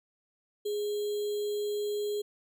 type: tone with sample-and-hold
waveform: sine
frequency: 415.3 Hz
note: G#4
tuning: in tune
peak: -29 dBFS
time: 0.65-2.22 s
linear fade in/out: 10 ms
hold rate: 3675 Hz
effects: none